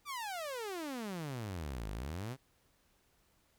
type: exponential two-way sweep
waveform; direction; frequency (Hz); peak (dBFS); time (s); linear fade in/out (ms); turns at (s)
sawtooth; down then up; 1215 to 49 to 140; -35; 0.05-2.37; 50; 1.9
effects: pink hiss -72 dBFS RMS until 3.58 s